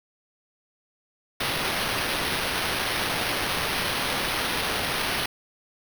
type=noise with sample-and-hold; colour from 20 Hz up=blue; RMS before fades=-27 dBFS; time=1.4-5.26 s; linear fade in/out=5 ms; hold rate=7350 Hz; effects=none